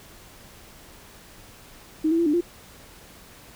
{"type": "tone with pitch steps", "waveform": "sine", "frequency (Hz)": [313.3, 330.6, 339.4, 296.9, 346.9], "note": ["D#4", "E4", "F4", "D4", "F4"], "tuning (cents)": [12, 5, -49, 19, -12], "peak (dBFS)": -18, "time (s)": [2.04, 2.41], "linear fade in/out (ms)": 10, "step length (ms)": 74, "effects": ["pink hiss -48 dBFS RMS until 3.55 s"]}